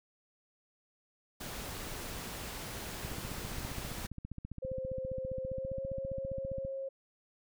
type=noise; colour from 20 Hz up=pink; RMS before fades=-42 dBFS; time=1.4-4.07 s; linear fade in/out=10 ms
type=click train; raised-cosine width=5 ms; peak=-29 dBFS; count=55; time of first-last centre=3.05-6.65 s; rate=15 Hz
type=tone with pitch glide; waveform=sine; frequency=524 to 539 Hz; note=C5 to C#5; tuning=+2 to -49 cents; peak=-36 dBFS; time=4.62-6.89 s; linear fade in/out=10 ms; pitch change=+49 cents; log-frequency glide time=5.44-5.83 s
effects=none